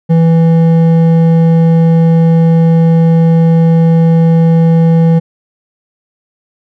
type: tone with hard clipping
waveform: sine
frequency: 164.81 Hz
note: E3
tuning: in tune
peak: -6 dBFS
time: 0.09-5.2 s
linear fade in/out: 20 ms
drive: 8 dB
effects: none

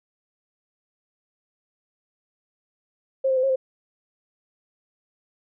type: tone with pitch steps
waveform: sine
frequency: 533 / 525 / 513 / 539 / 522 Hz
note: C5 / C5 / C5 / C#5 / C5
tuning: +32 / +6 / -34 / -49 / -4 cents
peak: -18 dBFS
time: 3.24-3.56 s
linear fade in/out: 10 ms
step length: 64 ms
effects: none

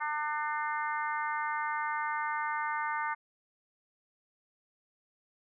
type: harmonic tone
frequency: 300 Hz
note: D4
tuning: 37 cents sharp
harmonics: 3 / 4 / 5 / 6 / 7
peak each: -34 / -36 / -38 / -40 / -41 dBFS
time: 0-3.15 s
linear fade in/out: 20 ms
effects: none

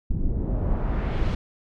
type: noise with low-pass filter sweep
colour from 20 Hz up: brown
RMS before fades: -24 dBFS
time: 0.1-1.35 s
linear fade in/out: 5 ms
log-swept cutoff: 210 to 4500 Hz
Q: 0.93
effects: none

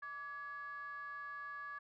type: ring-modulated tone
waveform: triangle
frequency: 261.6 Hz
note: C4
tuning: in tune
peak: -38 dBFS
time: 0.02-1.79 s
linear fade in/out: 10 ms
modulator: 1420 Hz
effects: tanh soft clip ceiling -36 dBFS

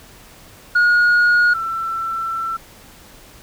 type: tone pair in turn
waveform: sine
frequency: 1441 / 1339.6 Hz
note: F#6 / E6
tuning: -46 / +27 cents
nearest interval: minor second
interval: 127 cents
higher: first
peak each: -8 / -20 dBFS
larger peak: first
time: 0.75-1.54 / 1.54-2.57 s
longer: second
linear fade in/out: 10 ms
effects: tanh soft clip ceiling -10 dBFS + pink hiss -44 dBFS RMS until 3.42 s

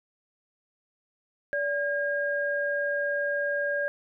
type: tone pair together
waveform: sine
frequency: 576 / 1621.7 Hz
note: D5 / G#6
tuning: -34 / -42 cents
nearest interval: octave + tritone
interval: 1792 cents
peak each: -28 dBFS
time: 1.53-3.88 s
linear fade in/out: 0 ms
effects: none

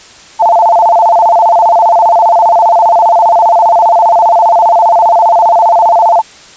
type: tone with vibrato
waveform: sine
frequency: 780 Hz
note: G5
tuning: 9 cents flat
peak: -3 dBFS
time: 0.39-6.22 s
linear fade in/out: 20 ms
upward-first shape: square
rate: 15 Hz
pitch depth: 220 cents each way
effects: white hiss -35 dBFS RMS until 6.56 s + resampled to 16000 Hz

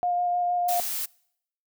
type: tone with vibrato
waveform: sine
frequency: 709 Hz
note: F5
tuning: 26 cents sharp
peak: -22 dBFS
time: 0.03-0.8 s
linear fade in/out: 0 ms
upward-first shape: square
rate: 6.4 Hz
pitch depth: 8 cents each way
type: noise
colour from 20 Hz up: blue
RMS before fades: -30 dBFS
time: 0.68-1.06 s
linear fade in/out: 10 ms
effects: noise-tail reverb RT60 0.7 s tail -25 dB re dry

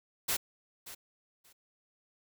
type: noise with echo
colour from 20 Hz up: white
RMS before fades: -31 dBFS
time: 0.28-0.37 s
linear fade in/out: 10 ms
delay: 580 ms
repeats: 2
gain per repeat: -15 dB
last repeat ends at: 1.53 s
effects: none

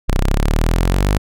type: exponential sweep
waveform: sawtooth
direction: up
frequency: 30.28 to 51.91 Hz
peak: -9 dBFS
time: 0.08-1.18 s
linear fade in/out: 10 ms
effects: none

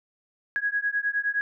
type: beating tone pair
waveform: sine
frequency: 1654 / 1663.7 Hz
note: G#6 / G#6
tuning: -8 / +3 cents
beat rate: 9.7 Hz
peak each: -27 dBFS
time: 0.56-1.41 s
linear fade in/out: 0 ms
effects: none

